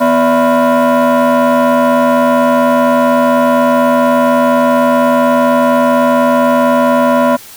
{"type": "tone with frequency modulation", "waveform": "sine", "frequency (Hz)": 164.4, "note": "E3", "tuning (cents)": -4, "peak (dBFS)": -4, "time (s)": [0, 7.37], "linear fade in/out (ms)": 20, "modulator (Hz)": 413, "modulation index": 2.3, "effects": ["tanh soft clip ceiling -6 dBFS", "white hiss -34 dBFS RMS until 7.56 s"]}